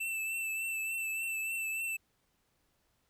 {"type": "tone with vibrato", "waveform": "square", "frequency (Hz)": 2658, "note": "E7", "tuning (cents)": 14, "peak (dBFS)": -34, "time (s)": [0, 1.97], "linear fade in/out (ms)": 10, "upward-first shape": "triangle", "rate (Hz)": 3.4, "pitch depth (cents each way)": 32, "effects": ["pink hiss -75 dBFS RMS until 3.09 s"]}